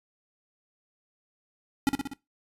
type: tone with echo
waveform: square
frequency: 277.2 Hz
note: C#4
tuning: in tune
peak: -20 dBFS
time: 1.87-1.89 s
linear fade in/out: 0 ms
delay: 61 ms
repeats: 4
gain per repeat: -4 dB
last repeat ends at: 2.134 s
effects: noise-tail reverb RT60 0.2 s tail -19 dB re dry + resampled to 32000 Hz